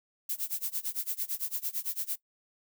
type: noise with tremolo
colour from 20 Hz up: violet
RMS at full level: -31 dBFS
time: 0.29-2.16 s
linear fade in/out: 5 ms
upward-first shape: sine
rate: 8.9 Hz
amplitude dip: 95%
effects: noise-tail reverb RT60 0.1 s tail -19 dB re dry